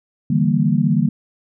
sine chord, E half-diminished seventh, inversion third, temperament equal with one note detuned, 146.83 / 162.92 / 196 / 233.1 Hz, D3 / E3 / G3 / Bb3, 0 / -20 / 0 / 0 cents, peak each -19 dBFS, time 0.3-1.09 s, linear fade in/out 5 ms, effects none

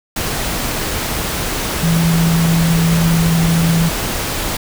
sine tone in noise, 165.9 Hz, E3, 11 cents sharp, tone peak -11 dBFS, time 1.83-3.89 s, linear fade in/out 5 ms, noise pink, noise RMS -20 dBFS, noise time 0.16-4.57 s, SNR +6 dB, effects none

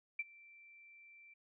sine tone with ADSR envelope, 2344 Hz, D7, 4 cents flat, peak -33 dBFS, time 0.19-1.34 s, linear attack 5 ms, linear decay 34 ms, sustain -24 dB, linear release 8 ms, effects none

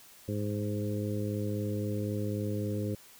harmonic tone with a mistuned harmonic, 103.83 Hz, G#2, in tune, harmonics 1 / 2 / 3 / 4 / 5, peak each -33 / -36 / -38 / -39 / -40 dBFS, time 0.28-2.95 s, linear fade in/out 5 ms, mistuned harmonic 1, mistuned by +17 cents, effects white hiss -55 dBFS RMS until 3.19 s

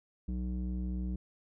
square tone with low-pass filter, 61.74 Hz, B1, in tune, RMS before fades -35 dBFS, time 0.28-1.16 s, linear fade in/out 5 ms, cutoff 240 Hz, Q 3, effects none

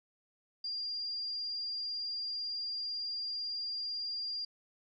sine tone, 4794 Hz, D8, 35 cents sharp, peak -35 dBFS, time 0.64-4.45 s, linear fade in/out 5 ms, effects none

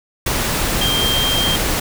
sine tone in noise, 3183 Hz, G7, 26 cents sharp, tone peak -17 dBFS, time 0.81-1.56 s, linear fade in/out 5 ms, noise pink, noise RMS -19 dBFS, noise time 0.26-1.8 s, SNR -1 dB, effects none

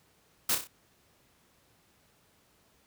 white noise with echo, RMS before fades -27 dBFS, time 0.49-0.55 s, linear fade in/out 5 ms, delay 31 ms, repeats 4, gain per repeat -6 dB, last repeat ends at 0.674 s, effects pink hiss -66 dBFS RMS until 2.86 s + high-pass 60 Hz 12 dB/octave

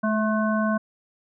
harmonic tone with a mistuned harmonic, 215.1 Hz, A3, 39 cents flat, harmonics 1 / 3 / 5 / 7, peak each -22 / -27 / -29 / -30 dBFS, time 0.03-0.78 s, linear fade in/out 10 ms, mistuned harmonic 3, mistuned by +27 cents, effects none

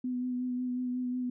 sine tone with vibrato, 250 Hz, B3, 21 cents sharp, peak -30 dBFS, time 0.04-1.3 s, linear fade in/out 5 ms, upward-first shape sine, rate 5.5 Hz, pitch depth 19 cents each way, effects none

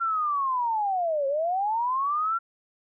sine linear two-way sweep, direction down then up, 1378 to 536 to 1378 Hz, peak -23 dBFS, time 0-2.39 s, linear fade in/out 20 ms, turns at 1.27 s, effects none

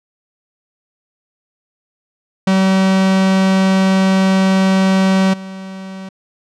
45% pulse tone with level steps, 190.7 Hz, G3, 47 cents flat, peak -10 / -27 dBFS, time 2.47-6.09 s, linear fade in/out 5 ms, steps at 5.33 s, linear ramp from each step 10 ms, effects low-pass 6000 Hz 12 dB/octave

